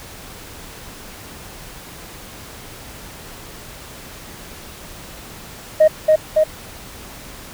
sine tone with echo, 622.3 Hz, D#5, in tune, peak -5 dBFS, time 5.8-5.88 s, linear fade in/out 10 ms, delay 280 ms, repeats 2, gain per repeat -2 dB, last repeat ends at 6.44 s, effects tanh soft clip ceiling -5 dBFS + pink hiss -37 dBFS RMS until 7.53 s

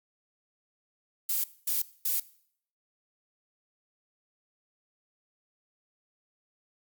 violet noise bursts, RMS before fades -28 dBFS, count 3, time 1.29-2.2 s, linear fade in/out 5 ms, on 150 ms, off 230 ms, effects noise-tail reverb RT60 0.6 s tail -19 dB re dry + Opus 48 kbps

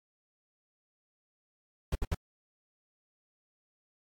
brown noise bursts, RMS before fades -29 dBFS, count 3, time 1.92-2.147 s, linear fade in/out 5 ms, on 33 ms, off 64 ms, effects AAC 64 kbps

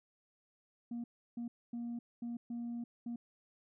sine tone bursts at uneven times, 236.7 Hz, A#3, 27 cents sharp, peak -36 dBFS, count 6, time 0.91-1.04 / 1.37-1.48 / 1.73-1.99 / 2.22-2.37 / 2.5-2.84 / 3.06-3.16 s, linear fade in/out 5 ms, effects tanh soft clip ceiling -36 dBFS

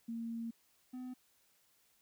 sine / triangle tone pair in turn, 230 / 252.8 Hz, A#3 / B3, -23 / +41 cents, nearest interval major second, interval 164 cents, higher second, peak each -38 / -40 dBFS, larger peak first, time 0.08-0.51 / 0.93-1.14 s, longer first, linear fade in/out 10 ms, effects white hiss -72 dBFS RMS until 2.01 s

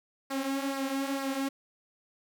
sawtooth tone with flanger, 272.4 Hz, C#4, 30 cents flat, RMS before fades -32 dBFS, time 0.3-1.49 s, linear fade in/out 10 ms, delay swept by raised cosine 0.29 to 5.39 ms, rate 2.2 Hz, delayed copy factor -0.6, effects none

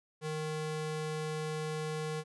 square ring-modulated tone, 310 Hz, D#4, 6 cents flat, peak -32 dBFS, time 0.21-2.24 s, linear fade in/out 50 ms, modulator 154 Hz, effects resampled to 24000 Hz

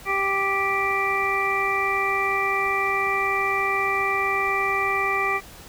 harmonic tone, 392 Hz, G4, in tune, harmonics 1 / 2 / 3 / 5 / 6, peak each -29 / -29 / -25 / -27 / -26 dBFS, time 0.05-5.41 s, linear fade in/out 50 ms, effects pink hiss -44 dBFS RMS until 5.68 s

